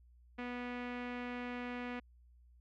sawtooth tone with low-pass filter, 245.2 Hz, B3, 12 cents flat, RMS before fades -42 dBFS, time 0.38-2 s, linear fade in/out 10 ms, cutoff 2300 Hz, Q 2.3, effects added 60 Hz sine -60 dBFS peak until 2.6 s

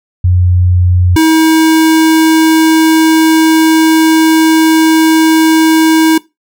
sine / square tone pair in turn, 89.7 / 319.7 Hz, F2 / D#4, +47 / +47 cents, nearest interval octave + minor seventh, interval 2200 cents, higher second, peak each -5 dBFS, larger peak neither, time 0.24-1.16 / 1.16-6.18 s, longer second, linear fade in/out 5 ms, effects noise-tail reverb RT60 0.2 s tail -19 dB re dry

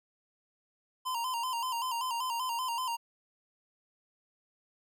square tone with vibrato, 977 Hz, B5, 19 cents flat, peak -32 dBFS, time 1.05-2.97 s, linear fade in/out 20 ms, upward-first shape square, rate 5.2 Hz, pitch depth 81 cents each way, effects none

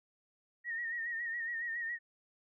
sine tone with vibrato, 1864.7 Hz, A#6, in tune, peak -35 dBFS, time 0.64-1.99 s, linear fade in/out 50 ms, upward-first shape sine, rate 7.2 Hz, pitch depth 57 cents each way, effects none

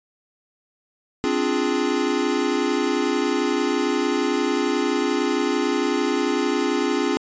square chord, D half-diminished seventh, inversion third, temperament equal with one note detuned, 262.5 / 293.7 / 349.2 / 415.3 Hz, C4 / D4 / F4 / Ab4, +6 / 0 / 0 / 0 cents, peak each -26 dBFS, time 1.24-7.17 s, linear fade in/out 0 ms, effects resampled to 16000 Hz

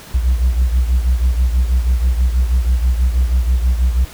sine beating tone pair, 60.5 / 66.7 Hz, B1 / C2, -35 / +34 cents, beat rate 6.2 Hz, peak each -11 / -16 dBFS, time 0.14-4.05 s, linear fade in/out 10 ms, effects tanh soft clip ceiling -8 dBFS + pink hiss -37 dBFS RMS until 4.13 s

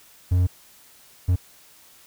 triangle tone bursts at uneven times, 90.1 Hz, F#2, 45 cents flat, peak -14 dBFS, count 2, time 0.31-0.47 / 1.28-1.36 s, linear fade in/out 10 ms, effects white hiss -52 dBFS RMS until 2.06 s

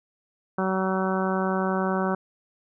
harmonic tone, 189 Hz, F#3, 37 cents sharp, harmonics 1 / 2 / 3 / 4 / 5 / 6 / 7 / 8, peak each -26 / -29 / -31 / -32 / -33 / -34 / -34 / -35 dBFS, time 0.58-2.15 s, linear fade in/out 5 ms, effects none

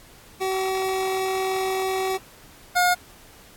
25% pulse tone pair in turn, 379.6 / 716.6 Hz, F#4 / F5, +44 / +44 cents, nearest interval major seventh, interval 1100 cents, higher second, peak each -19 / -13 dBFS, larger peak second, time 0.4-2.18 / 2.75-2.95 s, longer first, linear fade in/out 20 ms, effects pink hiss -49 dBFS RMS until 3.56 s + AAC 64 kbps

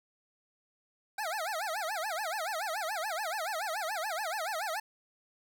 25% pulse tone with vibrato, 742 Hz, F#5, 5 cents sharp, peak -29 dBFS, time 1.18-4.8 s, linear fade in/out 5 ms, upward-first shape sine, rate 7 Hz, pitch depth 300 cents each way, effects none

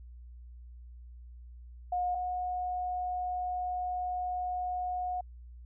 sine tone pair in turn, 719 / 725.7 Hz, F#5 / F#5, -50 / -34 cents, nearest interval unison, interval 16 cents, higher second, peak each -28 / -31 dBFS, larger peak first, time 1.92-2.15 / 2.15-5.21 s, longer second, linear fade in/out 5 ms, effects added 60 Hz sine -46 dBFS peak until 5.65 s

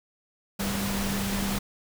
sine tone in noise, 197.7 Hz, G3, 15 cents sharp, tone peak -29 dBFS, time 0.59-1.59 s, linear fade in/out 10 ms, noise pink, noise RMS -31 dBFS, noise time 0.59-1.59 s, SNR -1 dB, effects none

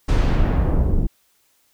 brown noise with low-pass filter sweep, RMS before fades -17 dBFS, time 0.08-1.07 s, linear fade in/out 10 ms, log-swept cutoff 8500 to 300 Hz, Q 0.71, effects white hiss -62 dBFS RMS until 1.73 s

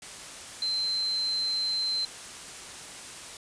sine tone in noise, 4100 Hz, C8, 36 cents flat, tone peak -26 dBFS, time 0.62-2.05 s, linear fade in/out 2 ms, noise white, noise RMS -42 dBFS, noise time 0.02-3.37 s, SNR +13 dB, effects resampled to 22050 Hz

